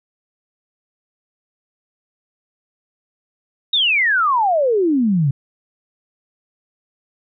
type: exponential sweep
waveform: sine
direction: down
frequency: 3800 to 130.81 Hz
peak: -13 dBFS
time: 3.73-5.31 s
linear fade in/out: 5 ms
effects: none